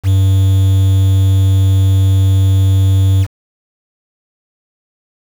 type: tone with quantisation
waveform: triangle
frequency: 96.1 Hz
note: G2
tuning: 34 cents flat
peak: -5 dBFS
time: 0.03-3.27 s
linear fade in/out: 50 ms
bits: 5
effects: none